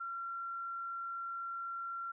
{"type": "tone", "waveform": "sine", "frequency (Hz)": 1368, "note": "F6", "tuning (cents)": -36, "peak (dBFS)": -38, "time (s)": [0, 2.12], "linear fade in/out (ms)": 10, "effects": []}